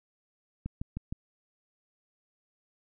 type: click train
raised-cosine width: 5 ms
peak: -22 dBFS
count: 4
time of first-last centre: 0.66-1.125 s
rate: 6.45 Hz
effects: none